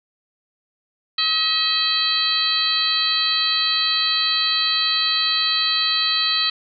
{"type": "harmonic tone with a mistuned harmonic", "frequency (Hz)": 638, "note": "D#5", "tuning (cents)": 43, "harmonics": [2, 3, 4, 5, 6, 7], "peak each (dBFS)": [-28, -29, -28, -25, -20, -24], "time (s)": [1.18, 6.5], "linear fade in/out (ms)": 5, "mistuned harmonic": 6, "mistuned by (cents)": 74, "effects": []}